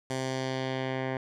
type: tone with low-pass filter sweep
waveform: 10% pulse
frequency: 131.2 Hz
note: C3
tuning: 5 cents sharp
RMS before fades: -32 dBFS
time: 0.1-1.17 s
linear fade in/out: 2 ms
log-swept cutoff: 8300 to 1900 Hz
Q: 1.3
effects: none